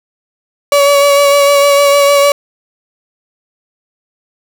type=tone with vibrato; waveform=35% pulse; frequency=567 Hz; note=C#5; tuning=39 cents sharp; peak=-4 dBFS; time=0.72-2.32 s; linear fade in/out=2 ms; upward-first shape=sine; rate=6.6 Hz; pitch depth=19 cents each way; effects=none